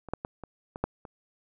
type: clicks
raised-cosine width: 1 ms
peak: -28 / -14 / -19 / -26 / -23 / -12 / -29 dBFS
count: 7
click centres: 0.087 / 0.136 / 0.249 / 0.437 / 0.759 / 0.84 / 1.052 s
effects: none